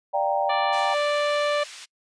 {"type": "chord", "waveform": "sine", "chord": "G minor seventh", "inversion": "second", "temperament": "equal", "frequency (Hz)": [587.3, 698.5, 784, 932.3], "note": ["D5", "F5", "G5", "Bb5"], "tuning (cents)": [0, 0, 0, 0], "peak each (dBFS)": [-25, -30, -24, -28], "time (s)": [0.13, 0.95], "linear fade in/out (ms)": 20}
{"type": "harmonic tone", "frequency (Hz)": 587.3, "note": "D5", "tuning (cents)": 0, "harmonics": [1, 2, 3, 4, 5, 6, 7], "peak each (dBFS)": [-22, -28, -32, -34, -36, -38, -39], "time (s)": [0.49, 1.64], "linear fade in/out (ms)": 10}
{"type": "band-pass noise", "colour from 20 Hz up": "pink", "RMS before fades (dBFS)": -42, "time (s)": [0.72, 1.86], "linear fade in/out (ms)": 20, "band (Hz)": [2300, 8000], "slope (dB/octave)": 12}
{"effects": ["noise-tail reverb RT60 0.1 s tail -26 dB re dry", "resampled to 22050 Hz"]}